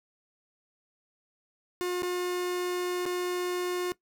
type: tone with dropouts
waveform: 45% pulse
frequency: 358.5 Hz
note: F4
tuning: 45 cents sharp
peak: -28 dBFS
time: 1.81-3.92 s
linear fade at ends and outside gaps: 0 ms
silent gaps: 2.022-2.031 / 3.055-3.062 s
effects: noise-tail reverb RT60 0.1 s tail -18 dB re dry